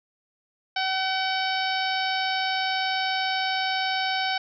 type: harmonic tone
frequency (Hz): 759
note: F#5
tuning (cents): +44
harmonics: 1 / 2 / 3 / 4 / 5 / 6 / 7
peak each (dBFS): -27 / -30 / -32 / -33 / -34 / -35 / -35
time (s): 0.76-4.38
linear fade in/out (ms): 5
effects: none